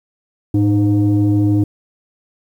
sine tone pair together, 106.42 / 306.1 Hz, G#2 / D#4, +43 / -28 cents, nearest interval octave + tritone, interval 1829 cents, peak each -12 dBFS, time 0.54-1.64 s, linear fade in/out 5 ms, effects tanh soft clip ceiling -7 dBFS + 8-bit

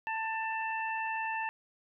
harmonic tone, 889 Hz, A5, 18 cents sharp, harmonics 1 / 2 / 3, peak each -34 / -37 / -39 dBFS, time 0.07-1.49 s, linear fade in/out 0 ms, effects none

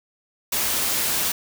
white noise, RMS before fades -23 dBFS, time 0.52-1.32 s, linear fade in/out 5 ms, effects none

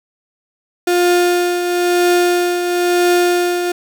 35% pulse tone with tremolo, 353.2 Hz, F4, 20 cents sharp, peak -8 dBFS, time 0.87-3.72 s, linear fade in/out 5 ms, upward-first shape triangle, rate 1 Hz, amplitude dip 55%, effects none

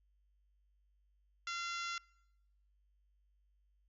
harmonic tone, 687 Hz, F5, 29 cents flat, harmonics 2 / 3 / 4 / 5 / 6 / 7 / 8 / 9 / 10, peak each -41 / -45 / -47 / -49 / -51 / -52 / -53 / -54 / -55 dBFS, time 1.47-1.98 s, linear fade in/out 2 ms, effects noise-tail reverb RT60 0.9 s tail -26 dB re dry + added 50 Hz sine -70 dBFS peak until 3.88 s

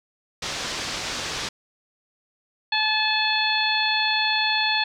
white low-pass noise, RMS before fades -30 dBFS, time 0.42-1.49 s, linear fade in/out 5 ms, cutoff 5900 Hz, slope 24 dB/octave
harmonic tone, 864 Hz, A5, 32 cents flat, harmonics 1 / 2 / 3 / 4 / 5, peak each -26 / -26 / -26 / -26 / -26 dBFS, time 2.72-4.84 s, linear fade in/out 5 ms
effects none

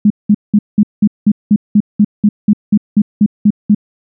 sine tone bursts, 208.3 Hz, G#3, 5 cents sharp, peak -4 dBFS, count 16, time 0.05-3.748 s, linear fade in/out 5 ms, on 53 ms, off 190 ms, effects none

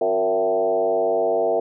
sine tone with frequency modulation, 562 Hz, C#5, 24 cents sharp, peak -17 dBFS, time 0.01-1.6 s, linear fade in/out 5 ms, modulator 100 Hz, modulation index 1.8, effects none

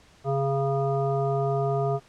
harmonic tone with a mistuned harmonic, 137.6 Hz, C#3, 12 cents flat, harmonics 1 / 3 / 5 / 7 / 9, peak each -26 / -27 / -28 / -41 / -36 dBFS, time 0.24-2 s, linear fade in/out 50 ms, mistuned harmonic 9, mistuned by -17 cents, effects pink hiss -56 dBFS RMS until 2.08 s + low-pass 7000 Hz 12 dB/octave

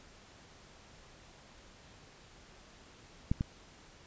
clicks, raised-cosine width 5 ms, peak -16 / -19 dBFS, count 2, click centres 3.315 / 3.409 s, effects pink hiss -57 dBFS RMS until 4.06 s + resampled to 16000 Hz

